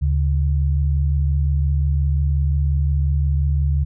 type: tone pair together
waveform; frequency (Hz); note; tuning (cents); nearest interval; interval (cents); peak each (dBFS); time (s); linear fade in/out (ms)
sine; 74 / 139.69; D2 / C#3; +14 / +14; major seventh; 1100; -16 / -22; 0.01-3.85; 20
effects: none